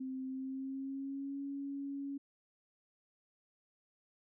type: tone with pitch glide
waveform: sine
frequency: 261.6 to 278.8 Hz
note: C4 to C#4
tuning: 0 to +10 cents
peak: -38 dBFS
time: 0-2.18 s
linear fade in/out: 10 ms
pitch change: +110 cents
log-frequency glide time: 0.26-1.41 s
effects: none